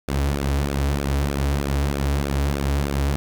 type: tone with flanger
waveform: sawtooth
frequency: 70.1 Hz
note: C#2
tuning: 20 cents sharp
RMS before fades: -22 dBFS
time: 0.08-3.16 s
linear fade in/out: 0 ms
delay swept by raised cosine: 0.98 to 5.68 ms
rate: 3.2 Hz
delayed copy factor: -0.65
effects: none